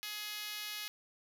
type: tone with high-pass filter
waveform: 5% pulse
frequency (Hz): 420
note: G#4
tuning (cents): +19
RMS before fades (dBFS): -42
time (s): 0.03-0.88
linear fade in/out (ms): 0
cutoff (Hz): 1900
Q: 0.63
effects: 10-bit